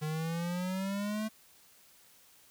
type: exponential sweep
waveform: square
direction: up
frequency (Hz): 151.8 to 220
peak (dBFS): -33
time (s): 0.01-1.29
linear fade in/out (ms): 20
effects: white hiss -61 dBFS RMS until 2.5 s